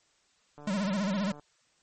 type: click train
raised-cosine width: 1 ms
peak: -35 dBFS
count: 121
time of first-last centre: 0.58-1.396 s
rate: 147 Hz
type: tone with vibrato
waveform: square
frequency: 197.5 Hz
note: G3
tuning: 13 cents sharp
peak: -28 dBFS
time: 0.67-1.32 s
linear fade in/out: 5 ms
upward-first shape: sine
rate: 15 Hz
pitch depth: 130 cents each way
effects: white hiss -68 dBFS RMS until 1.82 s + MP3 32 kbps